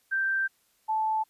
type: tone pair in turn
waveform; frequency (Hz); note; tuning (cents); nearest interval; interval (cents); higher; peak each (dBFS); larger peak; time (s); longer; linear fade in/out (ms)
sine; 1568 / 873.4; G6 / A5; 0 / -13; minor seventh; 1013; first; -24; neither; 0.11-0.48 / 0.88-1.24; first; 20
effects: white hiss -68 dBFS RMS until 1.29 s + resampled to 32000 Hz